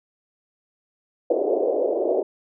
white band-pass noise, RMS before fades -22 dBFS, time 1.3-2.23 s, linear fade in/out 5 ms, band 330 to 620 Hz, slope 48 dB/octave, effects none

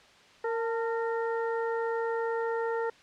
harmonic tone with a mistuned harmonic, 460.7 Hz, A#4, 20 cents flat, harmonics 1 / 2 / 3 / 4, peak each -29 / -35 / -39 / -41 dBFS, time 0.44-2.9 s, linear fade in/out 5 ms, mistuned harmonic 2, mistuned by -48 cents, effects white hiss -56 dBFS RMS until 3.02 s + low-pass 4000 Hz 12 dB/octave

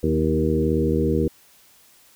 harmonic tone with a mistuned harmonic, 78.5 Hz, D#2, 16 cents sharp, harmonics 1 / 2 / 3 / 4 / 5 / 6, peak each -25 / -25 / -25 / -25 / -25 / -25 dBFS, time 0.03-1.28 s, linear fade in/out 5 ms, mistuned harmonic 4, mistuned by +24 cents, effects white hiss -54 dBFS RMS until 2.15 s

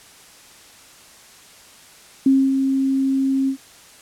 sine tone with ADSR envelope, 268.7 Hz, C4, 46 cents sharp, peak -10 dBFS, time 2.26-3.57 s, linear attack 4 ms, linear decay 250 ms, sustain -6 dB, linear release 88 ms, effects white hiss -46 dBFS RMS until 4.01 s + low-pass 10000 Hz 12 dB/octave

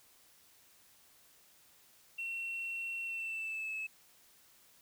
sine tone with pitch glide, 2718 to 2597 Hz, F7 to E7, -48 to -26 cents, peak -35 dBFS, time 2.18-3.87 s, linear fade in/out 10 ms, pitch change -78 cents, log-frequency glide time 3.04-3.74 s, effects tanh soft clip ceiling -34 dBFS + white hiss -64 dBFS RMS until 4.81 s

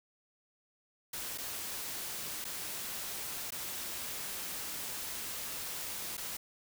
white noise with dropouts, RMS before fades -40 dBFS, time 1.13-6.37 s, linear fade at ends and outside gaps 5 ms, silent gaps 1.377-1.382 / 2.444-2.45 / 3.506-3.52 / 6.17-6.177 s, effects none

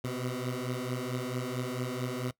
15% pulse beating tone pair, 123.47 / 127.97 Hz, B2 / C3, 0 / -38 cents, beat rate 4.5 Hz, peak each -29 dBFS, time 0.04-2.31 s, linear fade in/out 5 ms, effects noise-tail reverb RT60 0.1 s tail -20 dB re dry

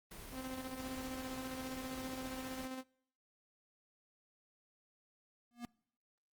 pink noise, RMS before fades -50 dBFS, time 0.11-2.66 s, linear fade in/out 5 ms
sawtooth tone with tremolo, 260 Hz, C4, 11 cents flat, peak -37 dBFS, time 0.31-2.84 s, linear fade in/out 50 ms, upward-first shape square, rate 15 Hz, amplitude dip 35%
square tone with exponential growth, 238.9 Hz, A#3, 43 cents sharp, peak -39 dBFS, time 5.51-5.65 s, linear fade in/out 0 ms, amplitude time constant 29 ms
effects noise-tail reverb RT60 0.7 s tail -26 dB re dry + Opus 24 kbps

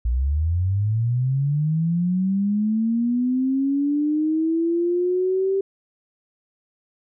sine linear sweep, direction up, 56.3 to 392 Hz, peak -18 dBFS, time 0.05-5.61 s, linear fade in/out 5 ms, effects none

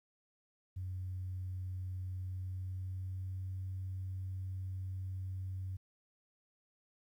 sine tone with pitch glide, 92.4 to 93.85 Hz, F#2 to F#2, -2 to +25 cents, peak -37 dBFS, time 0.76-5.77 s, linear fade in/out 10 ms, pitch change +27 cents, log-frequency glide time 2.13-3.54 s, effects tanh soft clip ceiling -33 dBFS + 12-bit

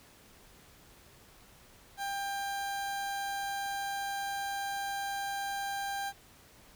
30% pulse tone, 795 Hz, G5, 24 cents sharp, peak -31 dBFS, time 1.97-6.13 s, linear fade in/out 50 ms, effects pink hiss -58 dBFS RMS until 6.75 s

